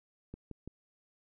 clicks, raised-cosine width 3 ms, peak -30 dBFS, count 3, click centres 0.34 / 0.513 / 0.676 s, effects none

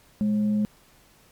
sine tone with frequency modulation, 210 Hz, G#3, 19 cents sharp, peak -20 dBFS, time 0.21-0.65 s, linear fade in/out 0 ms, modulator 326 Hz, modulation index 0.2, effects pink hiss -57 dBFS RMS until 1.31 s + MP3 96 kbps

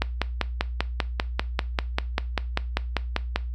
click train, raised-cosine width 0.3 ms, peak -6 dBFS, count 18, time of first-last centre 0.02-3.36 s, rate 5.09 Hz, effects noise-tail reverb RT60 0.3 s tail -19 dB re dry + added 60 Hz sine -28 dBFS peak until 3.54 s

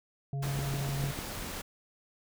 harmonic tone, 138.5 Hz, C#3, 1 cent flat, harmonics 1 / 3 / 5, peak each -31 / -48 / -47 dBFS, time 0.33-1.11 s, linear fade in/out 2 ms
pink noise, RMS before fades -39 dBFS, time 0.42-1.62 s, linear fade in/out 10 ms
click train, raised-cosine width 3 ms, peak -24 dBFS, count 5, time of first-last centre 0.59-1.19 s, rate 6.67 Hz
effects none

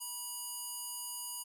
square tone with band-pass filter, 970 Hz, B5, 31 cents flat, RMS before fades -42 dBFS, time 0-1.44 s, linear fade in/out 20 ms, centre 11000 Hz, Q 1.7, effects none

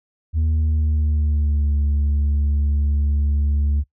sine tone with pitch glide, 78.9 to 72.35 Hz, D#2 to D2, +25 to -25 cents, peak -13 dBFS, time 0.33-3.84 s, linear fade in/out 50 ms, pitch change -150 cents, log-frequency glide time 0.46-1.75 s, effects noise-tail reverb RT60 0.1 s tail -20 dB re dry + tanh soft clip ceiling -15 dBFS

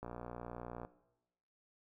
click train, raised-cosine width 1 ms, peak -30 dBFS, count 50, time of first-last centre 0.03-0.849 s, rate 59.8 Hz, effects noise-tail reverb RT60 0.9 s tail -18 dB re dry

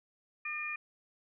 harmonic tone, 605 Hz, D#5, 49 cents flat, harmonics 2 / 3 / 4, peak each -44 / -43 / -36 dBFS, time 0.45-0.76 s, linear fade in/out 5 ms, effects none

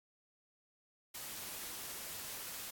white noise, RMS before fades -45 dBFS, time 1.14-2.71 s, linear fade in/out 10 ms, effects AAC 64 kbps

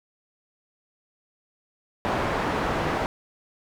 white low-pass noise, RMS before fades -26 dBFS, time 2.05-3.06 s, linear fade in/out 0 ms, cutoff 1100 Hz, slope 12 dB/octave, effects none

